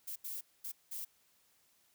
violet noise bursts at uneven times, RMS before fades -42 dBFS, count 4, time 0.07-0.16 / 0.24-0.41 / 0.64-0.72 / 0.91-1.05 s, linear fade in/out 10 ms, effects white hiss -71 dBFS RMS until 1.94 s

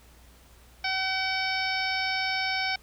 harmonic tone with a mistuned harmonic, 760 Hz, F#5, 46 cents sharp, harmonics 1 / 2 / 3 / 4 / 5 / 6 / 7, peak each -32 / -33 / -30 / -39 / -38 / -37 / -34 dBFS, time 0.84-2.76 s, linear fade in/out 5 ms, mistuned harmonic 5, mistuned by -28 cents, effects added 60 Hz sine -54 dBFS peak until 2.82 s + pink hiss -57 dBFS RMS until 2.82 s

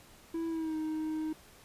triangle tone with pitch glide, 329.6 to 312.5 Hz, E4 to D#4, 0 to +8 cents, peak -30 dBFS, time 0.34-1.33 s, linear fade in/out 5 ms, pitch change -92 cents, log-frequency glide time 0.48-0.76 s, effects pink hiss -57 dBFS RMS until 1.64 s + resampled to 32000 Hz

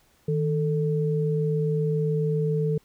sine tone pair together, 156.38 / 441.8 Hz, D#3 / A4, +9 / +7 cents, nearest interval octave + tritone, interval 1798 cents, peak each -23 / -26 dBFS, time 0.28-2.78 s, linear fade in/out 5 ms, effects pink hiss -62 dBFS RMS until 2.84 s

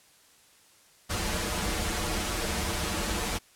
pink noise with comb filter, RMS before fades -30 dBFS, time 1.09-3.39 s, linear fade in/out 20 ms, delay 7.5 ms, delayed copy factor -0.9, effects white hiss -59 dBFS RMS until 3.55 s + low-pass 11000 Hz 12 dB/octave

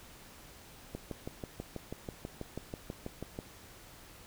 click train, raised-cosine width 2 ms, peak -25 dBFS, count 16, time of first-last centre 0.95-3.389 s, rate 6.15 Hz, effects pink hiss -54 dBFS RMS until 4.26 s

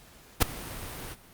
pink noise with ADSR envelope, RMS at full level -17 dBFS, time 0.4-1.16 s, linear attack 25 ms, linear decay 4 ms, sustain -22 dB, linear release 42 ms, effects pink hiss -54 dBFS RMS until 1.33 s + Opus 48 kbps

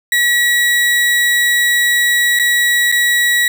35% pulse tone with dropouts, 1926 Hz, B6, 44 cents flat, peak -9 dBFS, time 0.12-3.48 s, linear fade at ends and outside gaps 2 ms, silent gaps 2.39-2.396 / 2.917-2.923 s, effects none

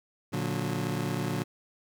25% pulse chord, Bb augmented, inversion none, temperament just, 116.54 / 145.68 / 182.1 Hz, Bb2 / D3 / F#3, 0 / -14 / -27 cents, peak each -30 / -29 / -30 dBFS, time 0.32-1.44 s, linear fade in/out 20 ms, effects none

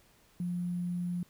sine tone with sample-and-hold, 176.5 Hz, F3, 19 cents sharp, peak -31 dBFS, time 0.4-1.23 s, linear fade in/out 2 ms, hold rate 11025 Hz, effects pink hiss -64 dBFS RMS until 1.29 s

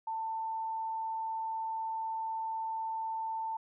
sine tone, 892 Hz, A5, 23 cents sharp, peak -33 dBFS, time 0.07-3.57 s, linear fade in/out 5 ms, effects none

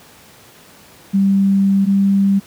sine tone pair in turn, 196 / 197 Hz, G3 / G3, 0 / +9 cents, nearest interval unison, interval 9 cents, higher second, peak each -10 / -10 dBFS, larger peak neither, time 1.13-1.86 / 1.86-2.4 s, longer first, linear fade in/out 20 ms, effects pink hiss -44 dBFS RMS until 2.46 s + high-pass 100 Hz 12 dB/octave

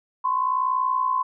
sine tone pair together, 1020.3 / 1081 Hz, C6 / C#6, -44 / -44 cents, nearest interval minor second, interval 100 cents, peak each -21 / -26 dBFS, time 0.24-1.23 s, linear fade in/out 10 ms, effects none

